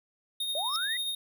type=tone with tremolo; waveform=square; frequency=3703 Hz; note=A#7; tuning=12 cents flat; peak=-29 dBFS; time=0.4-1.15 s; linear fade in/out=5 ms; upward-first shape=triangle; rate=12 Hz; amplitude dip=40%
type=linear sweep; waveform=sine; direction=up; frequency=554 to 2015 Hz; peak=-32 dBFS; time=0.55-0.97 s; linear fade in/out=2 ms
type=tone with exponential growth; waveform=sine; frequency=5300 Hz; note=E8; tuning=9 cents sharp; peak=-28 dBFS; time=0.68-0.76 s; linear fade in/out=0 ms; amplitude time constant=17 ms
effects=none